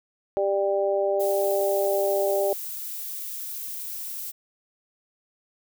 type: harmonic tone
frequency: 197.5 Hz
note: G3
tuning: 13 cents sharp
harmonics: 2 / 3 / 4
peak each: -25 / -23 / -31 dBFS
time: 0.37-2.53 s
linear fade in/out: 0 ms
type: noise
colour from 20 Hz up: violet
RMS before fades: -34 dBFS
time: 1.19-4.32 s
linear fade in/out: 20 ms
effects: none